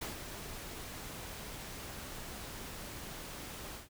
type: noise with ADSR envelope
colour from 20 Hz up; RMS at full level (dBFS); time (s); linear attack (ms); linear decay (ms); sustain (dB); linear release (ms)
pink; -39; 0.01-3.89; 9; 130; -6; 140
effects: none